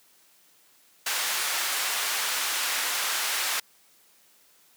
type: band-pass noise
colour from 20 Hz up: pink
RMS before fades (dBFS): -28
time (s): 1.06-3.6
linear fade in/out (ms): 5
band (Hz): 1200 to 16000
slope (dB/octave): 12
effects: white hiss -60 dBFS RMS until 4.76 s + high-pass 150 Hz 12 dB/octave